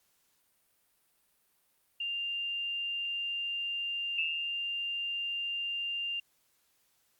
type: tone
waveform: sine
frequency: 2794 Hz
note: F7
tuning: in tune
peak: -32 dBFS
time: 2-6.2 s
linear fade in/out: 5 ms
type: tone with exponential decay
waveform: sine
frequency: 2637 Hz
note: E7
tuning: in tune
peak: -27 dBFS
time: 4.18-4.63 s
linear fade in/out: 5 ms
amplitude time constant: 97 ms
effects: white hiss -72 dBFS RMS until 7.19 s + Opus 48 kbps